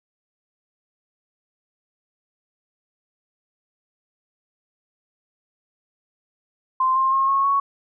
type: tone with pitch steps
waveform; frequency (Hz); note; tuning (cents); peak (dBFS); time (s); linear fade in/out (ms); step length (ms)
sine; 1042 / 1059 / 1076.3 / 1093.8 / 1111.6; C6 / C6 / C6 / C#6 / C#6; -7 / +21 / +49 / -23 / +4; -16; 6.8-7.6; 5; 160
effects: none